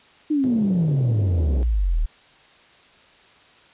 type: exponential sweep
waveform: sine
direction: down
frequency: 313.1 to 36 Hz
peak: -17 dBFS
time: 0.3-2.06 s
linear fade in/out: 10 ms
type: band-pass noise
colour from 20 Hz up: pink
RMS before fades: -32 dBFS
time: 0.44-1.63 s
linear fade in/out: 0 ms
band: 110 to 510 Hz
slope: 24 dB/octave
effects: white hiss -52 dBFS RMS until 3.73 s + resampled to 8000 Hz